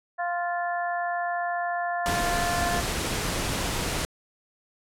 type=harmonic tone; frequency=349.2 Hz; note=F4; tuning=in tune; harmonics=2 / 3 / 4 / 5; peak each=-27 / -35 / -37 / -33 dBFS; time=0.18-2.81 s; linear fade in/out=20 ms
type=noise; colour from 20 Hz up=pink; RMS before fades=-28 dBFS; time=2.06-4.05 s; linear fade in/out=0 ms
effects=low-pass 11000 Hz 12 dB/octave